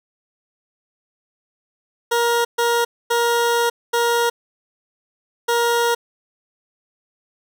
20% pulse tone bursts at uneven times, 471.5 Hz, A#4, 20 cents sharp, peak -11 dBFS, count 5, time 2.11-2.45 / 2.58-2.85 / 3.1-3.7 / 3.93-4.3 / 5.48-5.95 s, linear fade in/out 10 ms, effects none

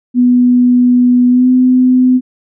sine tone with pitch glide, 246.9 to 253.8 Hz, B3 to B3, 0 to +47 cents, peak -5 dBFS, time 0.14-2.21 s, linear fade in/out 50 ms, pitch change +47 cents, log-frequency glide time 1.29-1.48 s, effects none

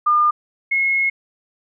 sine tone pair in turn, 1208 / 2169 Hz, D6 / C#7, +48 / -38 cents, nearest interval minor seventh, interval 1014 cents, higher second, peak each -12 / -15 dBFS, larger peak first, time 0.06-0.31 / 0.71-1.1 s, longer second, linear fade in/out 10 ms, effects none

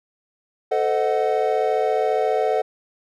triangle chord, A diminished seventh, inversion none, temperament equal with one note detuned, 440 / 514.6 / 622.3 / 740 Hz, A4 / C5 / Eb5 / Gb5, 0 / -29 / 0 / 0 cents, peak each -20 / -23 / -23 / -21 dBFS, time 0.71-2.62 s, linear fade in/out 10 ms, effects none

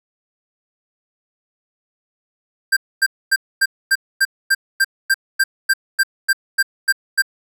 square tone bursts, 1581 Hz, G6, 14 cents sharp, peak -12 dBFS, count 16, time 2.72-7.222 s, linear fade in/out 10 ms, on 47 ms, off 250 ms, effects none

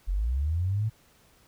sine linear sweep, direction up, 41.43 to 113.1 Hz, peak -24 dBFS, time 0.07-0.9 s, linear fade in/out 20 ms, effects pink hiss -61 dBFS RMS until 1.47 s

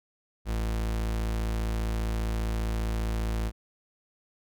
40% pulse tone, 55 Hz, A1, in tune, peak -26 dBFS, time 0.45-3.52 s, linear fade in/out 50 ms, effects none

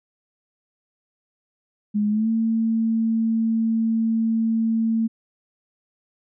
sine tone with pitch glide, 208.7 to 225 Hz, G#3 to A3, +9 to +39 cents, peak -18 dBFS, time 1.94-5.08 s, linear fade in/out 20 ms, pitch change +130 cents, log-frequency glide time 2.09-2.29 s, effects none

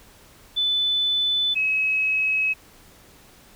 sine tone pair in turn, 3500 / 2561 Hz, A7 / D#7, -10 / +49 cents, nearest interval perfect fourth, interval 541 cents, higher first, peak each -19 dBFS, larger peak neither, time 0.56-1.55 / 1.55-2.54 s, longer neither, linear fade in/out 20 ms, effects pink hiss -51 dBFS RMS until 3.55 s

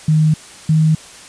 sine tone pair in turn, 155.5 / 157.22 Hz, D#3 / D#3, -1 / +18 cents, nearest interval unison, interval 19 cents, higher second, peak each -9 dBFS, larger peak neither, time 0.08-0.34 / 0.69-0.95 s, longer neither, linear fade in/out 5 ms, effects white hiss -38 dBFS RMS until 1.28 s + resampled to 22050 Hz

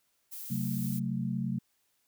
violet noise, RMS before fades -42 dBFS, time 0.31-1 s, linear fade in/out 20 ms
sine chord, F# diminished, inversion second, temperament just, 133.2 / 185 / 222 Hz, C3 / F#3 / A3, +31 / 0 / +16 cents, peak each -34 dBFS, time 0.5-1.59 s, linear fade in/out 10 ms
effects white hiss -74 dBFS RMS until 2.07 s

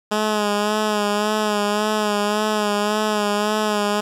10% pulse tone with vibrato, 210 Hz, G#3, 19 cents sharp, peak -10 dBFS, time 0.11-4.01 s, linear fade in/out 10 ms, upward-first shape sine, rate 1.8 Hz, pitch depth 39 cents each way, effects low-pass 10000 Hz 12 dB/octave + 8-bit

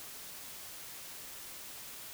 silence, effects white hiss -47 dBFS RMS until 2.13 s

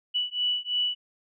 sine beating tone pair, 2955 / 2958 Hz, F#7 / F#7, -3 / -1 cents, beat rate 3 Hz, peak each -28 / -28 dBFS, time 0.14-0.95 s, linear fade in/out 20 ms, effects none

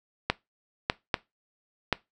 clicks, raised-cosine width 0.3 ms, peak -6 dBFS, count 4, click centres 0.3 / 0.899 / 1.142 / 1.927 s, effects noise-tail reverb RT60 0.2 s tail -20 dB re dry

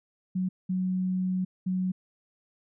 sine tone bursts at uneven times, 185 Hz, F#3, in tune, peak -25 dBFS, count 3, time 0.35-0.49 / 0.69-1.45 / 1.66-1.92 s, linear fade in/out 10 ms, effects none

